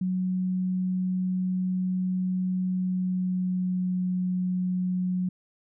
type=tone with pitch glide; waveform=sine; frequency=184.4 to 182.49 Hz; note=F#3 to F#3; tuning=-6 to -24 cents; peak=-24 dBFS; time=0.01-5.29 s; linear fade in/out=5 ms; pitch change=-18 cents; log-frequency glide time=2.64-4.04 s; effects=none